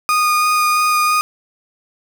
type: tone with vibrato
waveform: 35% pulse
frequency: 1230 Hz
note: D#6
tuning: 20 cents flat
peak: -11 dBFS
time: 0.09-1.21 s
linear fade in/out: 0 ms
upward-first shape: sine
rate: 3 Hz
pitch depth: 8 cents each way
effects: none